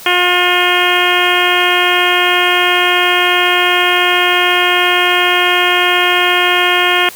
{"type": "harmonic tone", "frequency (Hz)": 357.2, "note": "F4", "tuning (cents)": 39, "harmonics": [1, 2, 3, 4, 5, 6, 7, 8, 9], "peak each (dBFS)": [-18, -18, -18, -18, -18, -18, -18, -18, -18], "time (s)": [0.06, 7.09], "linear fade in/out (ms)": 2, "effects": ["white hiss -33 dBFS RMS until 7.15 s"]}